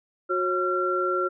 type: tone cluster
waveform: sine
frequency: 364.7 / 545 / 1366 Hz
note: F#4 / C#5 / F6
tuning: -25 / -29 / -39 cents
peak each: -26 / -30 / -25 dBFS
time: 0.29-1.29 s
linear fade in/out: 20 ms
effects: none